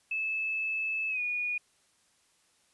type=tone with pitch glide; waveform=sine; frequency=2613 to 2452 Hz; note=E7 to D#7; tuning=-16 to -26 cents; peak=-29 dBFS; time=0.11-1.58 s; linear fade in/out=5 ms; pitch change=-110 cents; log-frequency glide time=1.09-1.21 s; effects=white hiss -68 dBFS RMS until 2.73 s + resampled to 24000 Hz